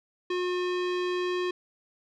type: tone with low-pass filter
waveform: square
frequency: 360.1 Hz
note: F#4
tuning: 47 cents flat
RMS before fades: -29 dBFS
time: 0.3-1.51 s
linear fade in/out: 5 ms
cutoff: 3500 Hz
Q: 1.4
effects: none